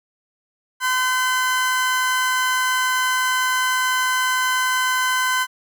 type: tone pair together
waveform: 35% pulse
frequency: 1021 / 1529.8 Hz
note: C6 / G6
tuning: -43 / -43 cents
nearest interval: perfect fifth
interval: 700 cents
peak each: -19 dBFS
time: 0.8-5.47 s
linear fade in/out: 50 ms
effects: none